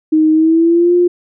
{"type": "tone with pitch glide", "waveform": "sine", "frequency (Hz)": [312.5, 352.8], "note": ["D#4", "F4"], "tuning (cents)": [8, 18], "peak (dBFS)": -7, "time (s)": [0.12, 1.08], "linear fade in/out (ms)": 10, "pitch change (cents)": 210, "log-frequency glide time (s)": [0.32, 0.94], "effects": []}